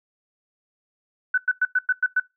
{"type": "tone bursts", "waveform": "sine", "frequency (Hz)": 1500, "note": "F#6", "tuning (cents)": 23, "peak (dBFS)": -16, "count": 7, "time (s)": [1.34, 2.2], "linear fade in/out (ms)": 5, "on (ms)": 38, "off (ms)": 99, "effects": ["noise-tail reverb RT60 0.2 s tail -21 dB re dry"]}